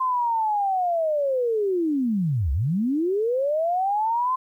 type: linear two-way sweep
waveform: sine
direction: down then up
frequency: 1046.5 to 61.74 to 1046.5 Hz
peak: -20 dBFS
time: 0-4.36 s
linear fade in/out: 10 ms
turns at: 2.52 s
effects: 10-bit